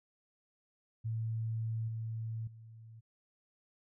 sine tone with level steps, 112.5 Hz, A2, 39 cents sharp, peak -33 / -36 / -50 dBFS, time 1.04-3.01 s, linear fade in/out 20 ms, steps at 1.88 / 2.47 s, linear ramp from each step 5 ms, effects none

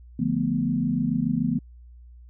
sine chord, B half-diminished seventh, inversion first, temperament equal, 146.83 / 174.61 / 220 / 246.9 Hz, D3 / F3 / A3 / B3, 0 / 0 / 0 / 0 cents, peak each -29 / -28 / -27 / -25 dBFS, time 0.19-1.59 s, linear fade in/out 5 ms, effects added 60 Hz sine -44 dBFS peak until 2.29 s

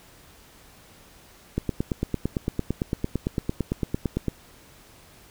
click train, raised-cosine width 3 ms, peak -11 dBFS, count 25, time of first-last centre 1.58-4.283 s, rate 8.88 Hz, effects pink hiss -52 dBFS RMS until 5.3 s

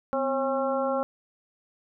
harmonic tone with a mistuned harmonic, 270.7 Hz, C#4, 41 cents flat, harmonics 1 / 2 / 3 / 4 / 5, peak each -32 / -26 / -32 / -34 / -34 dBFS, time 0.13-1.03 s, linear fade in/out 0 ms, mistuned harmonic 1, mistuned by -96 cents, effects none

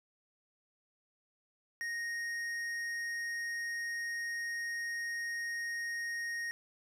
sine tone with tanh clipping, 1865 Hz, A#6, in tune, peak -37 dBFS, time 1.81-6.51 s, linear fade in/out 0 ms, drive 11 dB, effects none

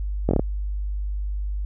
slowing click train, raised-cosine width 2 ms, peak -6 dBFS, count 5, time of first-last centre 0.29-0.395 s, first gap 21 ms, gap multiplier 1.15, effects added 50 Hz sine -24 dBFS peak until 1.65 s

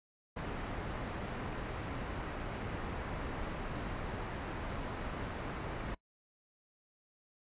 pink low-pass noise, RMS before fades -40 dBFS, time 0.36-5.95 s, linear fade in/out 10 ms, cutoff 1900 Hz, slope 12 dB/octave, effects noise-tail reverb RT60 0.1 s tail -23 dB re dry + resampled to 8000 Hz

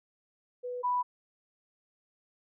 sine tone pair in turn, 493.9 / 987.8 Hz, B4 / B5, 0 / 0 cents, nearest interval octave, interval 1200 cents, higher second, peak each -34 / -26 dBFS, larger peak second, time 0.63-0.83 / 0.83-1.03 s, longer neither, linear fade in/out 20 ms, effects none

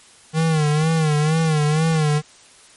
square tone with vibrato, 155.56 Hz, D#3, in tune, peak -16 dBFS, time 0.33-2.22 s, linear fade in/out 50 ms, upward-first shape sine, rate 2.1 Hz, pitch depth 81 cents each way, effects white hiss -48 dBFS RMS until 2.76 s + MP3 48 kbps

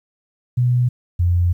sine tone pair in turn, 123.47 / 87.68 Hz, B2 / F2, 0 / +7 cents, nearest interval tritone, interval 593 cents, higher first, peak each -13 dBFS, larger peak neither, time 0.57-0.89 / 1.19-1.53 s, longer second, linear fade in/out 10 ms, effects 9-bit

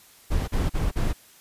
brown noise bursts, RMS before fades -23 dBFS, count 4, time 0.3-1.134 s, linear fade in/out 20 ms, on 180 ms, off 38 ms, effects white hiss -53 dBFS RMS until 1.4 s + resampled to 32000 Hz

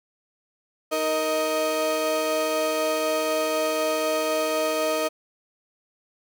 35% pulse tone cluster, 311.5 / 465.8 / 627 Hz, D#4 / A#4 / D#5, +2 / -1 / +13 cents, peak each -30 / -27 / -22 dBFS, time 0.91-5.09 s, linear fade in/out 20 ms, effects none

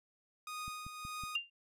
sawtooth tone with tremolo, 1239 Hz, D#6, 8 cents flat, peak -36 dBFS, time 0.47-1.36 s, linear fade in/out 2 ms, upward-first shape triangle, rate 1.7 Hz, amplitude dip 55%
click train, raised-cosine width 5 ms, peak -36 dBFS, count 4, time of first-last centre 0.68-1.237 s, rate 5.39 Hz
sine tone with exponential decay, 2790 Hz, F7, 2 cents flat, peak -28 dBFS, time 1.35-1.5 s, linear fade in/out 5 ms, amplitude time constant 32 ms
effects resampled to 32000 Hz

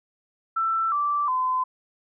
sine tone with pitch steps, 1333 / 1167.2 / 1022 Hz, E6 / D6 / C6, +19 / -11 / -41 cents, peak -21 dBFS, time 0.56-1.64 s, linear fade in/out 10 ms, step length 360 ms, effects none

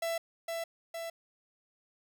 45% pulse tone with echo, 666 Hz, E5, 18 cents sharp, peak -31 dBFS, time 0.02-0.18 s, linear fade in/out 5 ms, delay 460 ms, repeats 2, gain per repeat -3 dB, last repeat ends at 1.1 s, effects none

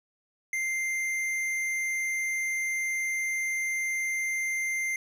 triangle tone with tanh clipping, 2093 Hz, C7, in tune, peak -29 dBFS, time 0.53-4.96 s, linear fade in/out 2 ms, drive 16 dB, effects none

